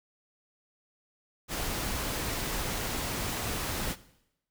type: noise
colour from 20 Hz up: pink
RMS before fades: -33 dBFS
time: 1.48-3.96 s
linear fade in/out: 50 ms
effects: noise-tail reverb RT60 0.8 s tail -17 dB re dry